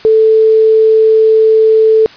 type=tone; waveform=sine; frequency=440 Hz; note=A4; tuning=in tune; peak=-4 dBFS; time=0.05-2.06 s; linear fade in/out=0 ms; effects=white hiss -36 dBFS RMS until 2.16 s + resampled to 11025 Hz